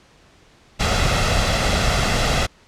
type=noise with comb filter; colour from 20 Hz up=pink; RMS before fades=-18 dBFS; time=0.79-2.47 s; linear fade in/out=20 ms; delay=1.5 ms; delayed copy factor=+0.5; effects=pink hiss -52 dBFS RMS until 2.67 s + low-pass 6000 Hz 12 dB/octave